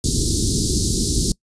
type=band-stop noise; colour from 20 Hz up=pink; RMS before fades=-19 dBFS; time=0.04-1.32 s; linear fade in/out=2 ms; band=390 to 4100 Hz; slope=48 dB/octave; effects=noise-tail reverb RT60 0.1 s tail -24 dB re dry + resampled to 22050 Hz